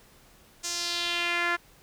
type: tone with band-pass filter sweep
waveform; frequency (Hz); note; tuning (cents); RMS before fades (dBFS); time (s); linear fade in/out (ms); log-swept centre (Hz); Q
sawtooth; 346.2; F4; -15; -29; 0.63-1.57; 20; 6700 to 1600; 2.3
effects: pink hiss -57 dBFS RMS until 1.82 s